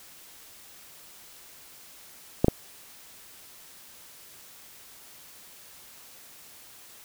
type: clicks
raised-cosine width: 2 ms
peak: -5 dBFS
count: 2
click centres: 2.445 / 2.483 s
effects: white hiss -50 dBFS RMS until 7.04 s